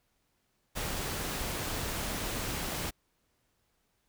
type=noise; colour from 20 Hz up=pink; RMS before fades=-35 dBFS; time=0.75-2.91 s; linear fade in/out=20 ms; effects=pink hiss -75 dBFS RMS until 4.08 s